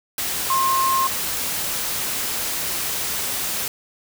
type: tone in noise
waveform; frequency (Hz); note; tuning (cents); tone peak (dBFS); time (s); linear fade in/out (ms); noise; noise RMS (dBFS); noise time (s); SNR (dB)
sine; 1063; C6; +27; -17; 0.5-1.07; 2; white; -25; 0.18-3.68; +5
effects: none